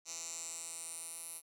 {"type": "tone with band-pass filter sweep", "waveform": "10% pulse", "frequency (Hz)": 166.1, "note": "E3", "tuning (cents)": 13, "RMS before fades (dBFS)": -45, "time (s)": [0.05, 1.42], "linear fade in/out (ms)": 50, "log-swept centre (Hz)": [6500, 11000], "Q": 5.2, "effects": []}